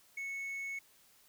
triangle tone with quantisation, 2205 Hz, C#7, 10 cents flat, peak -36 dBFS, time 0.17-0.79 s, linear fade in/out 5 ms, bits 11, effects white hiss -65 dBFS RMS until 1.28 s

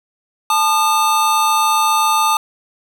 square tone pair together, 880 / 1214.5 Hz, A5 / D#6, 0 / -42 cents, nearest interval tritone, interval 558 cents, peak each -16 dBFS, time 0.5-2.37 s, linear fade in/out 2 ms, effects none

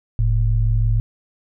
sine tone pair together, 43.85 / 110.5 Hz, F1 / A2, +8 / +8 cents, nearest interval octave + major third, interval 1600 cents, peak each -17 dBFS, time 0.19-1 s, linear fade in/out 0 ms, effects none

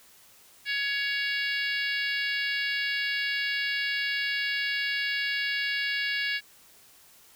harmonic tone, 560 Hz, C#5, 18 cents sharp, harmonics 3 / 4 / 5 / 6 / 7 / 8 / 9, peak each -30 / -32 / -34 / -39 / -39 / -38 / -41 dBFS, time 0.65-6.41 s, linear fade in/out 50 ms, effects white hiss -56 dBFS RMS until 7.35 s

